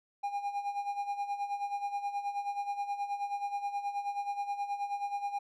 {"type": "tone with tremolo", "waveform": "triangle", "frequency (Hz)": 809, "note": "G#5", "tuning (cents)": -46, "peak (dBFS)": -28, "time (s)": [0.23, 5.39], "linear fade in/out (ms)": 10, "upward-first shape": "sine", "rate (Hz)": 9.4, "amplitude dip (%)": 70, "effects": []}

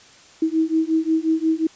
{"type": "beating tone pair", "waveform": "sine", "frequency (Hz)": [318.1, 323.7], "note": ["D#4", "E4"], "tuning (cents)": [38, -31], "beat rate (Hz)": 5.6, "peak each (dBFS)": [-20, -20], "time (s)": [0.42, 1.67], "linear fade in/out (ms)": 5, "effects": ["white hiss -48 dBFS RMS until 1.75 s", "resampled to 16000 Hz"]}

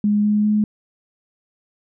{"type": "tone with pitch steps", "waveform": "sine", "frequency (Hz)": [207.7, 209.5, 211.3], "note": ["G#3", "G#3", "G#3"], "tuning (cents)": [0, 15, 30], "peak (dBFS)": -14, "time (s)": [0.04, 0.64], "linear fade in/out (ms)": 2, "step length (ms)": 200, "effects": []}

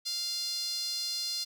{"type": "tone with high-pass filter", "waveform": "sawtooth", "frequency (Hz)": 698.5, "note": "F5", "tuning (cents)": 0, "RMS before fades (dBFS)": -34, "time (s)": [0.05, 1.45], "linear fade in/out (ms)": 20, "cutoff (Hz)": 4500, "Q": 9.8, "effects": []}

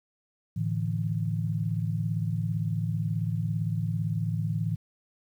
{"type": "chord", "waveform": "sine", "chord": "A suspended fourth", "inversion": "none", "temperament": "equal with one note detuned", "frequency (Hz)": [109.56, 146.83, 164.81], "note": ["A2", "D3", "E3"], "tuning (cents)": [-7, 0, 0], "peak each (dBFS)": [-29, -33, -30], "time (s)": [0.56, 4.76], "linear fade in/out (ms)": 10, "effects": ["10-bit"]}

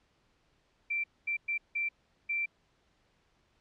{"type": "tone bursts at uneven times", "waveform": "sine", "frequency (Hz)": 2349, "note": "D7", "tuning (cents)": 0, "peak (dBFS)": -29, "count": 5, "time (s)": [[0.9, 1.04], [1.27, 1.37], [1.48, 1.58], [1.75, 1.89], [2.29, 2.46]], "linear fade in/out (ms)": 10, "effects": ["pink hiss -71 dBFS RMS until 3.6 s", "low-pass 5000 Hz 12 dB/octave"]}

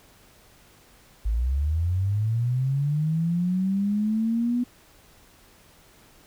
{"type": "linear sweep", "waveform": "sine", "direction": "up", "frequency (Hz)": [51, 246.9], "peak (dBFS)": -21, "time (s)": [1.25, 4.64], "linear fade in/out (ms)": 10, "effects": ["pink hiss -55 dBFS RMS until 6.26 s"]}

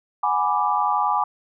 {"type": "chord", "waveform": "sine", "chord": "G# half-diminished seventh", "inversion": "third", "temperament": "equal", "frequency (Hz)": [740, 830.6, 987.8, 1174.7], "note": ["F#5", "G#5", "B5", "D6"], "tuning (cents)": [0, 0, 0, 0], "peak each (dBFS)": [-28, -22, -24, -23], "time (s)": [0.23, 1.24], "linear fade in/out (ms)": 5, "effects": []}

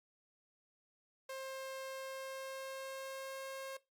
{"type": "tone with pitch glide", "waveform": "sawtooth", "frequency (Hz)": [531, 536.2], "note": ["C5", "C5"], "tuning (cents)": [25, 42], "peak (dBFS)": -39, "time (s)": [1.29, 3.77], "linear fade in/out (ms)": 5, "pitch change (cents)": 17, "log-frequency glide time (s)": [1.82, 3.46], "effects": ["noise-tail reverb RT60 0.2 s tail -18 dB re dry", "Opus 48 kbps"]}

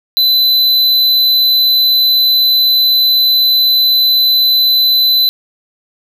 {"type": "tone", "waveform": "square", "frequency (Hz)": 4016, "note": "B7", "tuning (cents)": 28, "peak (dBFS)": -8, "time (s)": [0.17, 5.29], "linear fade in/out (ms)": 0, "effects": []}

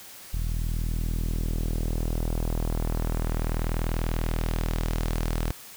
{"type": "tone with low-pass filter sweep", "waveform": "sawtooth", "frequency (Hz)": 40.29, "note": "E1", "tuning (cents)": -39, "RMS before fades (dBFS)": -27, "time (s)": [0.33, 5.51], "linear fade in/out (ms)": 0, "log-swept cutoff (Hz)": [130, 12000], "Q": 0.81, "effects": ["white hiss -45 dBFS RMS until 5.76 s"]}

